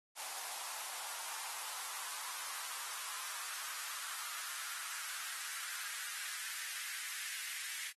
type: noise with high-pass filter sweep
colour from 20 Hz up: white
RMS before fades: -43 dBFS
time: 0.15-7.93 s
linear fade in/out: 50 ms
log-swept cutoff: 800 to 1900 Hz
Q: 2.5
effects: AAC 32 kbps